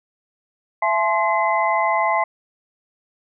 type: tone cluster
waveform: sine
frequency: 669 / 856 / 1049 / 2040 Hz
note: E5 / A5 / C6 / C7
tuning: +25 / -48 / +4 / -44 cents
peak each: -22 / -21 / -21 / -24 dBFS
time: 0.82-2.24 s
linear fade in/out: 5 ms
effects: none

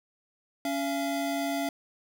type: tone pair together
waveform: square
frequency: 280 / 681.1 Hz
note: C#4 / F5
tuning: +18 / -44 cents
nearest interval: octave + minor third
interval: 1538 cents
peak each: -31 / -32 dBFS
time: 0.65-1.69 s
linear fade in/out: 2 ms
effects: none

